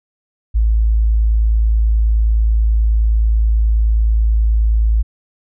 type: tone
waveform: sine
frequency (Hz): 54.7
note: A1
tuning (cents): -9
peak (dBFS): -10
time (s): 0.54-5.03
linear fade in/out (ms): 20
effects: none